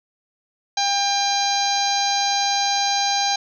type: harmonic tone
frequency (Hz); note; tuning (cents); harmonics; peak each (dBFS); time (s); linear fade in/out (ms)
799; G5; +33; 1 / 2 / 3 / 4 / 5 / 6 / 7 / 8; -21 / -31 / -31 / -33 / -24 / -28 / -31 / -28; 0.77-3.36; 5
effects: none